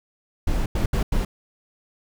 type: noise bursts at uneven times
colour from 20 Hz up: brown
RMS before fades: -21 dBFS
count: 4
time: 0.47-0.66 / 0.75-0.86 / 0.93-1.03 / 1.12-1.25 s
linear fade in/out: 5 ms
effects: none